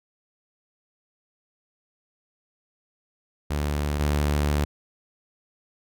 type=tone pair in turn; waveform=sawtooth; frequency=73.42 / 73.42 Hz; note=D2 / D2; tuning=0 / 0 cents; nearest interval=unison; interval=0 cents; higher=neither; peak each=-20 / -17 dBFS; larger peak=second; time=3.5-3.99 / 3.99-4.65 s; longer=second; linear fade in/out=10 ms; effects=none